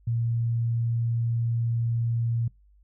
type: tone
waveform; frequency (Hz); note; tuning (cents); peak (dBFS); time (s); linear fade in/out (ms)
sine; 116.54; A#2; 0; -23; 0.07-2.48; 5
effects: noise-tail reverb RT60 0.2 s tail -24 dB re dry + added 50 Hz sine -55 dBFS peak until 2.83 s